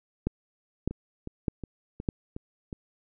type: two click trains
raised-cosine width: 3 ms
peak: -23 / -13 dBFS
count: 6 / 4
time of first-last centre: 0.91-2.728 / 0.27-2.088 s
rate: 2.75 / 1.65 Hz
effects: none